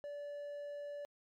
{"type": "tone", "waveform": "triangle", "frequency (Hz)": 579, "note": "D5", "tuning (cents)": -25, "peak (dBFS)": -40, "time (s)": [0.04, 1.05], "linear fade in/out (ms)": 0, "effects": ["MP3 96 kbps"]}